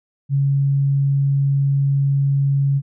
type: tone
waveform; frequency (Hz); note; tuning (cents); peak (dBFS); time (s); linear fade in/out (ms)
sine; 139; C#3; +5; -14; 0.29-2.82; 50
effects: none